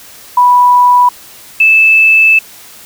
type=tone pair in turn; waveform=sine; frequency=984 / 2627 Hz; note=B5 / E7; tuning=-7 / -7 cents; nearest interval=octave + perfect fourth; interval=1700 cents; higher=second; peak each=-3 dBFS; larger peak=neither; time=0.37-1.09 / 1.6-2.39 s; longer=second; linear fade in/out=5 ms; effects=white hiss -35 dBFS RMS until 2.85 s